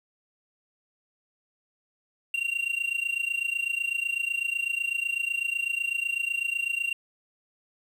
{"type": "tone with amplitude modulation", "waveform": "triangle", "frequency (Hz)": 2760, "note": "F7", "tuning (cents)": -21, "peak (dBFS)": -21, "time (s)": [2.34, 6.93], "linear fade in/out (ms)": 2, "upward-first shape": "sine", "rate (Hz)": 28, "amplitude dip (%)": 85, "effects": ["9-bit"]}